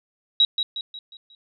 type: tone with echo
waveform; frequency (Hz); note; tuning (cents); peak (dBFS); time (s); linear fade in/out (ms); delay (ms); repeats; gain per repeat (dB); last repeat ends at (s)
sine; 3850; B7; -45; -13; 0.4-0.45; 2; 180; 5; -7; 1.35
effects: none